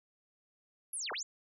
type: linear two-way sweep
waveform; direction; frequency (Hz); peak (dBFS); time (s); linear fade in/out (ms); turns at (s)
sine; down then up; 11500 to 340 to 7370; -36; 0.93-1.23; 5; 1.12
effects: none